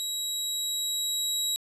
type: tone with level ramp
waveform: 25% pulse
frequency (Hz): 3863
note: B7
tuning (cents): -39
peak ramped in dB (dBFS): -26 to -22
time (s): 0-1.56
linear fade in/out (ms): 0
effects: resampled to 32000 Hz + 10-bit